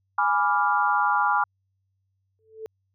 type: chord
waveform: sine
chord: G# diminished seventh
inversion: none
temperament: equal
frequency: 830.6 / 987.8 / 1174.7 / 1396.9 Hz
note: G#5 / B5 / D6 / F6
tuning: 0 / 0 / 0 / 0 cents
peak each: -24 / -25 / -25 / -25 dBFS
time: 0.18-1.44 s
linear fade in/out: 5 ms
type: tone with exponential growth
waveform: sine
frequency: 440 Hz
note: A4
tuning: in tune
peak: -29 dBFS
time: 2.39-2.66 s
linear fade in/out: 0 ms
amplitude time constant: 57 ms
effects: added 96 Hz sine -70 dBFS peak until 2.94 s